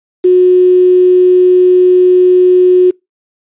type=tone with quantisation; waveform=sine; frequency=364.1 Hz; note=F#4; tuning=28 cents flat; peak=-3 dBFS; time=0.24-2.91 s; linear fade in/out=10 ms; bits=5; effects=noise-tail reverb RT60 0.2 s tail -26 dB re dry + resampled to 8000 Hz